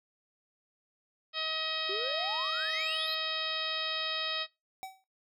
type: harmonic tone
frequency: 634 Hz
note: D#5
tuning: 32 cents sharp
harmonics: 1 / 2 / 3 / 4 / 5 / 6 / 7 / 8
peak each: -43 / -40 / -42 / -40 / -37 / -37 / -42 / -40 dBFS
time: 1.33-4.47 s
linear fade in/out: 50 ms
type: exponential sweep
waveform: triangle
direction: up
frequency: 370 to 4449 Hz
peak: -34 dBFS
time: 1.89-3.15 s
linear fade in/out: 5 ms
type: tone with exponential decay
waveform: square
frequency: 763 Hz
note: G5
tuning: 47 cents flat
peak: -36 dBFS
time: 4.83-5.04 s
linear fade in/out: 0 ms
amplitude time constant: 45 ms
effects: noise-tail reverb RT60 0.2 s tail -18 dB re dry

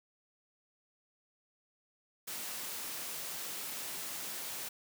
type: high-pass noise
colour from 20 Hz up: white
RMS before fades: -41 dBFS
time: 2.27-4.69 s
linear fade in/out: 10 ms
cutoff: 140 Hz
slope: 12 dB/octave
effects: none

